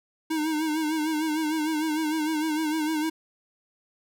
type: tone with vibrato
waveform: square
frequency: 311.1 Hz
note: D#4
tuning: in tune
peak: -25 dBFS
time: 0.3-3.1 s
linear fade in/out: 10 ms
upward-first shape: sine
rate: 6.6 Hz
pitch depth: 59 cents each way
effects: none